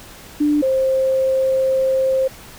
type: tone pair in turn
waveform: sine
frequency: 296.3 / 527.9 Hz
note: D4 / C5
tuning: +15 / +15 cents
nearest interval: minor seventh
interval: 1000 cents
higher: second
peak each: -13 / -14 dBFS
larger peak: first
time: 0.4-0.62 / 0.62-2.28 s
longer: second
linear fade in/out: 10 ms
effects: pink hiss -40 dBFS RMS until 2.58 s